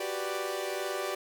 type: chord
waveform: sawtooth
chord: G major seventh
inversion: third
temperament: equal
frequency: 370 / 392 / 493.9 / 587.3 Hz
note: F#4 / G4 / B4 / D5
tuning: 0 / 0 / 0 / 0 cents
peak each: -34 / -33 / -36 / -32 dBFS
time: 0-1.15 s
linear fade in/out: 5 ms
effects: none